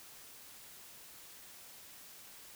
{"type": "silence", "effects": ["white hiss -54 dBFS RMS until 2.55 s"]}